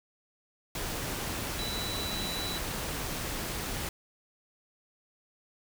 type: tone in noise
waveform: sine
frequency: 3951 Hz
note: B7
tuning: in tune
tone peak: -36 dBFS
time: 1.59-2.58 s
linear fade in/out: 2 ms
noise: pink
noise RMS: -35 dBFS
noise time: 0.75-3.89 s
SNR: -4 dB
effects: none